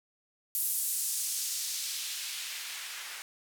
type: noise with band-pass filter sweep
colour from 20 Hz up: blue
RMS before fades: -35 dBFS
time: 0.55-3.22 s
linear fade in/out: 0 ms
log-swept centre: 12000 to 1500 Hz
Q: 1
effects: none